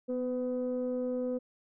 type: tone pair together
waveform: sine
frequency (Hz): 249.1 / 503.1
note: B3 / B4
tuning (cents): +15 / +32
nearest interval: octave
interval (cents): 1217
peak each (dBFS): -32 / -31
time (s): 0.08-1.39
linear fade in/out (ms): 20
effects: tanh soft clip ceiling -25 dBFS